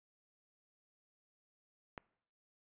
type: click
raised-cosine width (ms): 0.5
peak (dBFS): -28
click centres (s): 1.978
effects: noise-tail reverb RT60 0.7 s tail -23 dB re dry + resampled to 8000 Hz